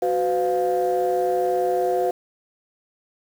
sine tone cluster, 370 / 505 / 703 Hz, F#4 / B4 / F5, 0 / +39 / +11 cents, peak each -22 dBFS, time 0.02-2.11 s, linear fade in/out 5 ms, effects tanh soft clip ceiling -13 dBFS + 7-bit

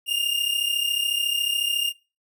45% pulse tone pair together, 2800 / 2834 Hz, F7 / F7, +4 / +25 cents, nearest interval unison, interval 21 cents, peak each -25 dBFS, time 0.06-1.93 s, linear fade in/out 50 ms, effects noise-tail reverb RT60 0.3 s tail -22 dB re dry

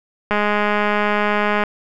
click train, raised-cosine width 0.5 ms, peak -4 dBFS, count 277, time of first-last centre 0.31-1.637 s, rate 208 Hz, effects none

